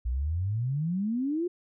sine exponential sweep, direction up, 57 to 364.5 Hz, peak -26 dBFS, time 0.05-1.48 s, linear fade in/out 10 ms, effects none

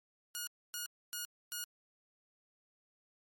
5% pulse tone bursts, 1442 Hz, F#6, 45 cents flat, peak -27 dBFS, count 4, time 0.35-1.64 s, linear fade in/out 0 ms, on 120 ms, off 270 ms, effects MP3 64 kbps

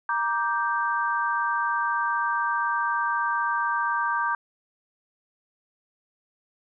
sine chord, G minor, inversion first, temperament just, 940.8 / 1176 / 1568 Hz, Bb5 / D6 / G6, +16 / +2 / 0 cents, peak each -27 dBFS, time 0.09-4.35 s, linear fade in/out 2 ms, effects none

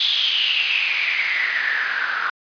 white noise with band-pass filter sweep, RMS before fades -21 dBFS, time 0-2.3 s, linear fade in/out 5 ms, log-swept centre 3500 to 1400 Hz, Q 8, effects resampled to 11025 Hz

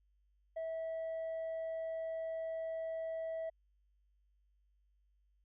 sine tone with tanh clipping, 650 Hz, E5, 24 cents flat, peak -38 dBFS, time 0.56-3.5 s, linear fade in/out 10 ms, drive 2 dB, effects added 50 Hz sine -70 dBFS peak until 5.44 s

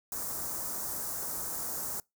white band-stop noise, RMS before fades -36 dBFS, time 0.12-2 s, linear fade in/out 2 ms, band 1400 to 6000 Hz, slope 24 dB/octave, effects noise-tail reverb RT60 0.2 s tail -25 dB re dry

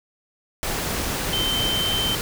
sine tone in noise, 3099 Hz, G7, 21 cents flat, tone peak -22 dBFS, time 1.33-2.15 s, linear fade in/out 0 ms, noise pink, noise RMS -26 dBFS, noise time 0.63-2.21 s, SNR +1 dB, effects none

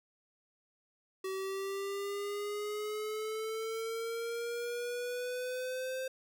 square exponential sweep, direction up, 379.8 to 523.3 Hz, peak -36 dBFS, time 1.24-6.08 s, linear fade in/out 5 ms, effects none

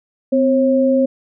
sine tone pair together, 257.2 / 540 Hz, C4 / C#5, -30 / -45 cents, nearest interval octave + minor second, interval 1285 cents, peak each -14 dBFS, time 0.32-1.06 s, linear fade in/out 10 ms, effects none

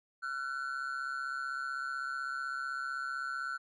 triangle ring-modulated tone, 1426 Hz, F6, 36 cents sharp, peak -30 dBFS, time 0.22-3.58 s, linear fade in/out 20 ms, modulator 67.9 Hz, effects resampled to 24000 Hz

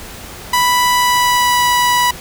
sawtooth tone with pitch glide, 987.8 to 980.4 Hz, B5 to B5, 0 to -13 cents, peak -7 dBFS, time 0.53-2.11 s, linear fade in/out 5 ms, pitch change -13 cents, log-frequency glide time 0.94-1.68 s, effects pink hiss -32 dBFS RMS until 2.2 s

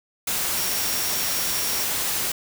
sine tone in noise, 5590 Hz, F8, 1 cent sharp, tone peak -31 dBFS, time 0.57-1.84 s, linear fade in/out 5 ms, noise white, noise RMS -25 dBFS, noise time 0.27-2.32 s, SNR -9 dB, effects none

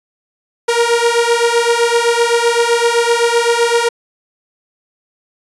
sawtooth beating tone pair, 466.2 / 474 Hz, A#4 / A#4, 0 / +29 cents, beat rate 7.8 Hz, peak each -10 dBFS, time 0.68-3.89 s, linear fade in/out 10 ms, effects resampled to 24000 Hz

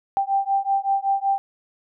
sine beating tone pair, 784 / 789.3 Hz, G5 / G5, 0 / +12 cents, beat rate 5.3 Hz, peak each -22 dBFS, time 0.17-1.38 s, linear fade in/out 0 ms, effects none

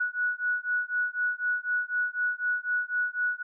sine beating tone pair, 1467 / 1471 Hz, F#6 / F#6, -15 / -11 cents, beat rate 4 Hz, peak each -29 dBFS, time 0-3.43 s, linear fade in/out 10 ms, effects none

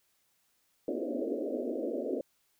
pink band-pass noise, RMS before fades -34 dBFS, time 0.88-2.21 s, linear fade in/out 2 ms, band 240 to 630 Hz, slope 96 dB/octave, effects white hiss -73 dBFS RMS until 2.59 s

